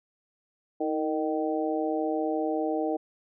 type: harmonic tone with a mistuned harmonic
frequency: 154.2 Hz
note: D#3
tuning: 15 cents flat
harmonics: 2 / 3 / 4 / 5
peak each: -29 / -31 / -32 / -33 dBFS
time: 0.8-2.97 s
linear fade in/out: 10 ms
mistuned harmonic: 2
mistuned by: +50 cents
effects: none